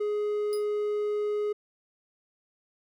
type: tone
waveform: triangle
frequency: 417.8 Hz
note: G#4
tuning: 10 cents sharp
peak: -24 dBFS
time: 0-1.53 s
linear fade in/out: 10 ms
type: tone with exponential decay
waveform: 20% pulse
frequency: 4978 Hz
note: D#8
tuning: in tune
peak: -30 dBFS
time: 0.53-0.68 s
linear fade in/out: 0 ms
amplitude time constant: 32 ms
effects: none